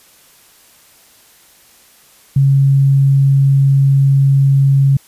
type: tone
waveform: sine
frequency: 137.4 Hz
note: C#3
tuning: 15 cents flat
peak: -7 dBFS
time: 2.36-4.97 s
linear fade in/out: 5 ms
effects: white hiss -47 dBFS RMS until 5.07 s + resampled to 32000 Hz